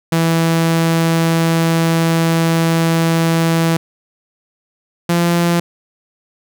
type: tone pair in turn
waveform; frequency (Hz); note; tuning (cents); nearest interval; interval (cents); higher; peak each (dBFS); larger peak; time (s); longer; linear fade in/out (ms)
sawtooth; 164.81 / 171.52; E3 / F3; 0 / -31; minor second; 69; second; -8; neither; 0.12-3.77 / 5.09-5.6; first; 5
effects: none